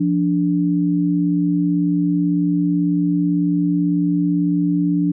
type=tone pair together; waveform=sine; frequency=173.5 / 291.6 Hz; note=F3 / D4; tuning=-11 / -12 cents; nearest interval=major sixth; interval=899 cents; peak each=-18 / -17 dBFS; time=0-5.12 s; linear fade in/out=10 ms; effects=none